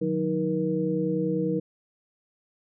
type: tone cluster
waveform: sine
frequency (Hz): 151.4 / 181.6 / 315.4 / 476.2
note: D#3 / F#3 / D#4 / A#4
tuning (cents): -47 / -32 / +24 / +37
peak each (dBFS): -34 / -28 / -28 / -28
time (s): 0.01-1.6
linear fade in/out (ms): 10
effects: none

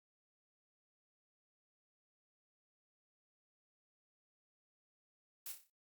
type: noise with echo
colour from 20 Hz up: blue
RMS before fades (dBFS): -45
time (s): 5.46-5.52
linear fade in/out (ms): 2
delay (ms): 30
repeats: 6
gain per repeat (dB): -6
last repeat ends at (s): 5.7
effects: Opus 48 kbps

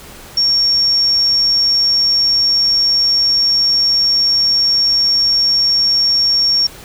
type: tone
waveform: sine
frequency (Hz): 5520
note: F8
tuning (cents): -21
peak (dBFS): -10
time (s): 0.37-6.67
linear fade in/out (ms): 5
effects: pink hiss -36 dBFS RMS until 6.84 s

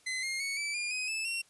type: tone with pitch steps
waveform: sawtooth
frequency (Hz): 2042 / 2129 / 2219 / 2313 / 2412 / 2514 / 2621 / 2732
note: C7 / C7 / C#7 / D7 / D7 / D#7 / E7 / F7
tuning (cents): -43 / +30 / +1 / -27 / +46 / +17 / -11 / -39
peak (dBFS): -29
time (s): 0.06-1.42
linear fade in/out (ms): 10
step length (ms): 170
effects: white hiss -64 dBFS RMS until 1.49 s + resampled to 24000 Hz

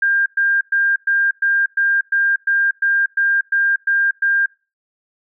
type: tone bursts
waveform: sine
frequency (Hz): 1600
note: G6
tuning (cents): +35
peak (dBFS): -13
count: 13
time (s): 0.02-4.46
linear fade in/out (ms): 5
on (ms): 240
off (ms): 110
effects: noise-tail reverb RT60 0.3 s tail -22 dB re dry

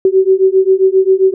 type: beating tone pair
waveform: sine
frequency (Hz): 376.9 / 384.4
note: F#4 / G4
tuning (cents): +32 / -34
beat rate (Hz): 7.5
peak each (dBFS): -10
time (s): 0.05-1.34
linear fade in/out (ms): 2
effects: none

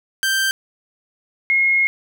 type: tone pair in turn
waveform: sawtooth / sine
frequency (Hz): 1568 / 2156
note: G6 / C#7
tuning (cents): 0 / -49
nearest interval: tritone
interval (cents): 551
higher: second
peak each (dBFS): -13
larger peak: neither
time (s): 0.23-0.51 / 1.5-1.87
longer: second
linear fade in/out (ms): 0
effects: none

